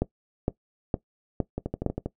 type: two click trains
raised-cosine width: 2 ms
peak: -10 / -16 dBFS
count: 5 / 7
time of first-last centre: 0.02-1.863 / 1.58-2.06 s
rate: 2.17 / 12.5 Hz
effects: noise-tail reverb RT60 0.1 s tail -18 dB re dry